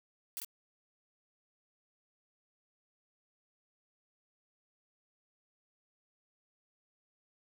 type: noise with echo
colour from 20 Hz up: blue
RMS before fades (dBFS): -39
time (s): 0.37-0.4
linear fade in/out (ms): 0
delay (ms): 47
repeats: 1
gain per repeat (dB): -5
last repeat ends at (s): 0.447
effects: none

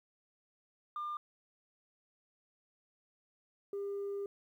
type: tone pair in turn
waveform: sine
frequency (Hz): 1200 / 400.5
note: D6 / G4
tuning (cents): +37 / +37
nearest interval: octave + perfect fifth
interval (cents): 1900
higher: first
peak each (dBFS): -35 / -34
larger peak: second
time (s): 0.96-1.17 / 3.73-4.26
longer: second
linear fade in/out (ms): 2
effects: tanh soft clip ceiling -34 dBFS + 12-bit

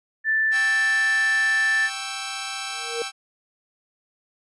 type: tone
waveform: sine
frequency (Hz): 1764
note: A6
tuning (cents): +4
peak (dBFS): -18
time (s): 0.24-1.9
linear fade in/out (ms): 50
type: chord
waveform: 10% pulse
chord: C# diminished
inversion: second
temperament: equal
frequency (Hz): 784 / 1108.7 / 1318.5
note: G5 / C#6 / E6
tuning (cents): 0 / 0 / 0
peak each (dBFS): -24 / -30 / -24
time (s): 0.51-3.12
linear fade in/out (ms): 50
type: tone with exponential growth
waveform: sine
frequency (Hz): 466.2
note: A#4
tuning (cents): 0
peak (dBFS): -22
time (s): 2.68-3.02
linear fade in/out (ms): 1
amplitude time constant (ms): 72
effects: resampled to 24000 Hz

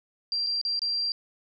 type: tone with dropouts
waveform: sine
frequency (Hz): 4731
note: D8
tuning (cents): +12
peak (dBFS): -25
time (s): 0.32-1.12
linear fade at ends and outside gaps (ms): 1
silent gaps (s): 0.465-0.469 / 0.614-0.65 / 0.793-0.818
effects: none

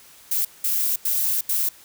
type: noise bursts at uneven times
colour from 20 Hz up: violet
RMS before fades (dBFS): -22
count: 4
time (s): 0.31-0.45 / 0.64-0.96 / 1.05-1.41 / 1.49-1.69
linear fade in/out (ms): 5
effects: white hiss -49 dBFS RMS until 1.84 s

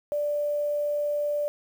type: tone with quantisation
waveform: sine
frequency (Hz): 587.3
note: D5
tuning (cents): 0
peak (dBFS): -24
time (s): 0.12-1.48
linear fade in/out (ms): 0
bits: 8
effects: none

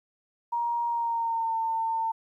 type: tone with pitch glide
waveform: sine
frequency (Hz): 943 to 902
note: A#5 to A5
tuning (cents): +20 to +43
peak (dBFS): -25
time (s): 0.52-2.12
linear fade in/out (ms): 10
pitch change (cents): -77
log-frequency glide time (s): 0.87-1.54
effects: 11-bit

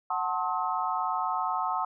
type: chord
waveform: sine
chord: F# diminished seventh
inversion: none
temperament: just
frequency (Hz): 740 / 888 / 1065.6 / 1278.7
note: F#5 / A5 / C6 / Eb6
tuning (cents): 0 / +16 / +31 / +47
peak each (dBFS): -32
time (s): 0.1-1.85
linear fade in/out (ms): 5
effects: none

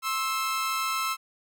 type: tone pair together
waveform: sawtooth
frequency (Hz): 1060 / 1313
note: C6 / E6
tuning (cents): +22 / -7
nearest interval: major third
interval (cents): 371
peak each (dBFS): -28 / -24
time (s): 0.02-1.17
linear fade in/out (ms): 50
effects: none

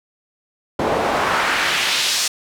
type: noise with band-pass filter sweep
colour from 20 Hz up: pink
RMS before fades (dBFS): -19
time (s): 0.79-2.28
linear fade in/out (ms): 5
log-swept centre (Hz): 490 to 5800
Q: 1.2
effects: none

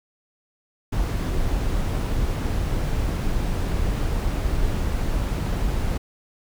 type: noise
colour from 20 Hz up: brown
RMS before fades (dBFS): -23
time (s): 0.92-5.98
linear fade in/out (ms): 10
effects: none

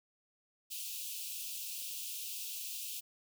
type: high-pass noise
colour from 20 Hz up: white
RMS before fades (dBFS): -42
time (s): 0.7-3.01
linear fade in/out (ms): 20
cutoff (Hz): 2500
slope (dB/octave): 96
effects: none

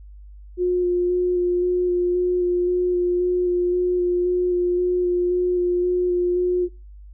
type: tone with vibrato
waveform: sine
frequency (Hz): 357.1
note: F4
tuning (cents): +39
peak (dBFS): -17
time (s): 0.57-6.69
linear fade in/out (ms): 50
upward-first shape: square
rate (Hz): 1.9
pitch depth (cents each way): 11
effects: noise-tail reverb RT60 0.3 s tail -22 dB re dry + added 50 Hz sine -39 dBFS peak until 7.13 s

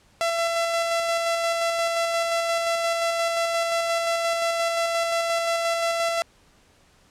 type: tone with tremolo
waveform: sawtooth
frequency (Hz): 672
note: E5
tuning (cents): +33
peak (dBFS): -17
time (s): 0.21-6.22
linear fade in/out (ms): 0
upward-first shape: square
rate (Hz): 5.7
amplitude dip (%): 25
effects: pink hiss -58 dBFS RMS until 7.1 s + low-pass 9000 Hz 12 dB/octave

